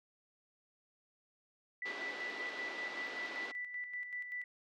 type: tone with tremolo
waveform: sine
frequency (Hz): 1975.5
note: B6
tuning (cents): 0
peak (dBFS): -38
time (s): 1.82-4.44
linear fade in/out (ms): 2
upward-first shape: square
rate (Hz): 5.2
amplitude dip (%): 50
type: band-pass noise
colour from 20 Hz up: pink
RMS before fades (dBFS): -47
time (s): 1.85-3.52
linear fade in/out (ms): 10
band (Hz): 300 to 4500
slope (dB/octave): 24
effects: none